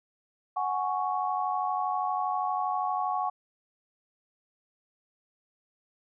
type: chord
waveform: sine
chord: F# suspended second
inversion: none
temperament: just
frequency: 740 / 832.5 / 1110 Hz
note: F#5 / G#5 / C#6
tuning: 0 / +4 / +2 cents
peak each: -30 / -32 / -31 dBFS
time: 0.56-3.3 s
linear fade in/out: 10 ms
effects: none